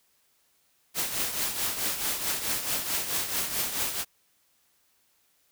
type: noise with tremolo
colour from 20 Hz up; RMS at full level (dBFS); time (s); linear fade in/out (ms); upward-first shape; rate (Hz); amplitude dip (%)
white; -27; 0.94-4.05; 50; triangle; 4.6; 65
effects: white hiss -68 dBFS RMS until 5.51 s